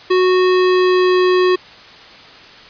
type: tone with pitch glide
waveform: square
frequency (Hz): 368.3 to 366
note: F#4 to F#4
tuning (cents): -8 to -19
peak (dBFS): -11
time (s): 0.1-1.56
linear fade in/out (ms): 10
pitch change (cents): -11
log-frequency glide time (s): 0.36-1.19
effects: white hiss -39 dBFS RMS until 2.69 s + resampled to 11025 Hz